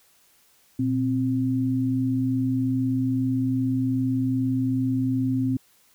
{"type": "tone pair together", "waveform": "sine", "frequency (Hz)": [119.12, 261.6], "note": ["A#2", "C4"], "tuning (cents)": [38, 0], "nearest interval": "octave + major second", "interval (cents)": 1362, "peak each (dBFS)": [-26, -22], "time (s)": [0.79, 5.57], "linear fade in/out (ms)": 5, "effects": ["white hiss -60 dBFS RMS until 5.94 s"]}